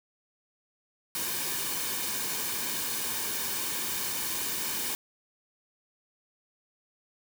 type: noise with comb filter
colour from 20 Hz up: white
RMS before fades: -32 dBFS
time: 1.15-4.95 s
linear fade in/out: 0 ms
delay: 1.5 ms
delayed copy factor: -0.55
effects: none